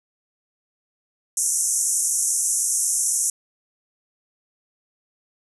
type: band-pass noise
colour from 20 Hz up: white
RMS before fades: -22 dBFS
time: 1.37-3.3 s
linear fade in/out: 2 ms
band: 5800 to 11000 Hz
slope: 96 dB/octave
effects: none